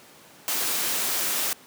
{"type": "noise", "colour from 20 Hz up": "white", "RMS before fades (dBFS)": -26, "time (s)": [0.48, 1.53], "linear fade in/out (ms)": 0, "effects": ["pink hiss -50 dBFS RMS until 1.66 s", "high-pass 200 Hz 12 dB/octave"]}